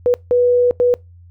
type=tone bursts at uneven times; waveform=sine; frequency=490 Hz; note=B4; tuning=14 cents flat; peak=-10 dBFS; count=3; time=0.06-0.14 / 0.31-0.71 / 0.8-0.94 s; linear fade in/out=0 ms; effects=noise-tail reverb RT60 0.2 s tail -24 dB re dry + added 87 Hz sine -40 dBFS peak until 1.3 s